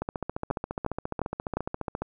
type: two click trains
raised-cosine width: 1 ms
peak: -16 / -13 dBFS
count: 30 / 4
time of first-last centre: 0.02-2.02 / 0.51-1.57 s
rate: 14.5 / 2.83 Hz
effects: none